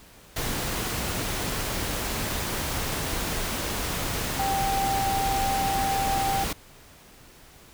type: tone in noise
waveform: sine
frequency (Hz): 784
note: G5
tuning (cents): 0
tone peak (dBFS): -24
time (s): 4.39-6.44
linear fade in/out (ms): 5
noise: pink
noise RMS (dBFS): -29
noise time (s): 0.36-6.53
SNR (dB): +2
effects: pink hiss -51 dBFS RMS until 7.73 s